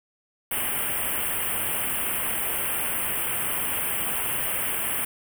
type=band-stop noise; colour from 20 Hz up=white; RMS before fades=-27 dBFS; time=0.51-5.05 s; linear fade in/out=5 ms; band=3200 to 8400 Hz; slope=96 dB/octave; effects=none